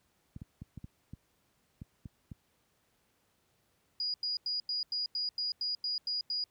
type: clicks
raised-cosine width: 5 ms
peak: -30 dBFS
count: 9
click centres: 0.363 / 0.418 / 0.619 / 0.776 / 0.843 / 1.135 / 1.818 / 2.057 / 2.317 s
type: tone bursts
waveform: sine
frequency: 4890 Hz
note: D#8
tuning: 31 cents flat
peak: -31 dBFS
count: 11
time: 4-6.44 s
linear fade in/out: 2 ms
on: 140 ms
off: 90 ms
effects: pink hiss -73 dBFS RMS until 6.5 s + high-pass 60 Hz 12 dB/octave